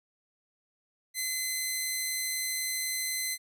10% pulse tone, 2044 Hz, C7, 41 cents flat, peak -21 dBFS, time 1.14-3.38 s, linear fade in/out 50 ms, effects none

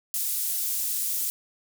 pink high-pass noise, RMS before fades -28 dBFS, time 0.14-1.3 s, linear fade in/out 0 ms, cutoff 10000 Hz, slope 12 dB/octave, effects none

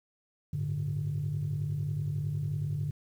sine chord, G suspended second, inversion none, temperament equal with one note detuned, 99.08 / 110 / 146.83 Hz, G2 / A2 / D3, +19 / 0 / 0 cents, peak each -35 / -36 / -30 dBFS, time 0.53-2.91 s, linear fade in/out 5 ms, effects tanh soft clip ceiling -24 dBFS + 10-bit

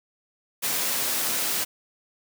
white high-pass noise, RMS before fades -26 dBFS, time 0.62-1.65 s, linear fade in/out 20 ms, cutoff 160 Hz, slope 12 dB/octave, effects none

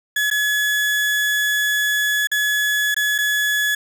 35% pulse tone with dropouts, 1700 Hz, G#6, 40 cents sharp, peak -15 dBFS, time 0.16-3.75 s, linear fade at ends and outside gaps 5 ms, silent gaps 0.302-0.311 / 2.272-2.315 / 2.945-2.964 / 3.181-3.185 s, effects none

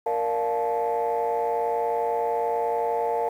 sine chord, Bb major seventh, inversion none, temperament equal with one note detuned, 466.2 / 587.3 / 698.5 / 868.4 Hz, Bb4 / D5 / F5 / A5, 0 / 0 / 0 / -23 cents, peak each -25 / -31 / -27 / -26 dBFS, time 0.06-3.29 s, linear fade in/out 5 ms, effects tanh soft clip ceiling -17 dBFS + 9-bit

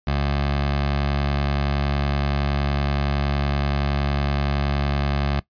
15% pulse tone with notch filter, 70.7 Hz, C#2, 35 cents sharp, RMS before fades -22 dBFS, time 0.07-5.4 s, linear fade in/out 5 ms, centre 260 Hz, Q 1.8, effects noise-tail reverb RT60 0.1 s tail -18 dB re dry + resampled to 11025 Hz

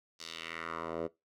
10% pulse tone with band-pass filter sweep, 82.41 Hz, E2, in tune, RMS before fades -40 dBFS, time 0.19-1.08 s, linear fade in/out 20 ms, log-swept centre 5200 to 490 Hz, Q 2, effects noise-tail reverb RT60 0.2 s tail -20 dB re dry

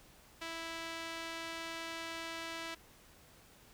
sawtooth tone with band-pass filter, 329.6 Hz, E4, in tune, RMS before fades -43 dBFS, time 0.41-2.75 s, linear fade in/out 10 ms, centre 2800 Hz, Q 0.71, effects pink hiss -61 dBFS RMS until 3.73 s

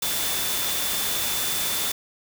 sine tone in noise, 3520 Hz, A7, in tune, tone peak -32 dBFS, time 0.02-1.92 s, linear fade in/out 5 ms, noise white, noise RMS -26 dBFS, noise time 0.02-1.92 s, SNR -9 dB, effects none

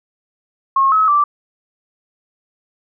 sine tone with pitch steps, 1083 / 1284 / 1169 Hz, C#6 / E6 / D6, -41 / -46 / -8 cents, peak -10 dBFS, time 0.76-1.24 s, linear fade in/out 5 ms, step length 160 ms, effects none

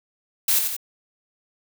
blue noise with echo, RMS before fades -19 dBFS, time 0.48-0.59 s, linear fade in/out 5 ms, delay 88 ms, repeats 2, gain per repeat -5 dB, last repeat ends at 0.766 s, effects none

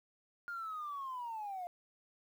sine linear sweep, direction down, 1422 to 694 Hz, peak -38 dBFS, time 0.48-1.67 s, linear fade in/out 0 ms, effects tanh soft clip ceiling -36 dBFS + 11-bit

